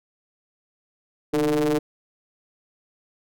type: ring-modulated tone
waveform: square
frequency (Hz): 73.2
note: D2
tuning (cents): -5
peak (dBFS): -17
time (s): 1.33-1.79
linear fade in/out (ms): 10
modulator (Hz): 377
effects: none